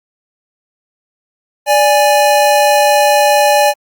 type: tone pair together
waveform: square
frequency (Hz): 585 / 827.9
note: D5 / G#5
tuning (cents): -7 / -6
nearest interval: tritone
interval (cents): 601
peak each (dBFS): -11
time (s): 1.66-3.74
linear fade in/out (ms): 50
effects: Opus 48 kbps